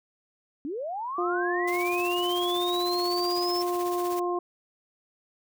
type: linear sweep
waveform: sine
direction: up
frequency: 261.6 to 5340 Hz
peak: -30 dBFS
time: 0.65-3.62 s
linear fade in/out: 0 ms
type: harmonic tone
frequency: 353.4 Hz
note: F4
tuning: 21 cents sharp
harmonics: 1 / 2 / 3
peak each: -27 / -32 / -32 dBFS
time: 1.18-4.39 s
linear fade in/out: 5 ms
type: noise with tremolo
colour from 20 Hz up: white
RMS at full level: -39 dBFS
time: 1.67-4.2 s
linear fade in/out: 10 ms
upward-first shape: triangle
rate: 16 Hz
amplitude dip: 65%
effects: none